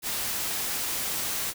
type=noise; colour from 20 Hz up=white; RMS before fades=-30 dBFS; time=0.02-1.54 s; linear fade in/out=50 ms; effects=none